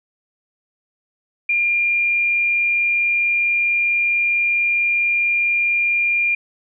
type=tone with frequency modulation; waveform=sine; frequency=2400 Hz; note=D7; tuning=37 cents sharp; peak=-15 dBFS; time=1.49-6.35 s; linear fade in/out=5 ms; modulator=64.5 Hz; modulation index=0.27; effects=none